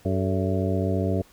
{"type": "harmonic tone with a mistuned harmonic", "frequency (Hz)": 94.9, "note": "F#2", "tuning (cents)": 44, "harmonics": [1, 2, 3, 4, 5, 6, 7], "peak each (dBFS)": [-25, -28, -30, -31, -32, -33, -33], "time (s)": [0.05, 1.22], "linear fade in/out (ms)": 5, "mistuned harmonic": 5, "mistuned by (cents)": -99, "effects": ["pink hiss -55 dBFS RMS until 1.32 s"]}